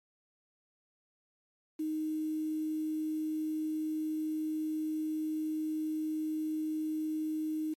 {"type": "tone with quantisation", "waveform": "sine", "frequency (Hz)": 311.1, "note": "D#4", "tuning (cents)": 0, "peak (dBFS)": -31, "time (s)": [1.79, 7.74], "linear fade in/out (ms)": 10, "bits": 9, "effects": ["MP3 64 kbps"]}